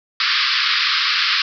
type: band-pass noise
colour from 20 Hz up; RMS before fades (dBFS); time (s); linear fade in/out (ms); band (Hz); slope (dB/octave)
white; -18; 0.2-1.42; 2; 1100 to 5100; 96
effects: none